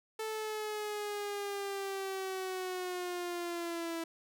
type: linear sweep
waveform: sawtooth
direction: down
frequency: 440 to 329.6 Hz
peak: -32 dBFS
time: 0.19-4.04 s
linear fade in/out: 5 ms
effects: none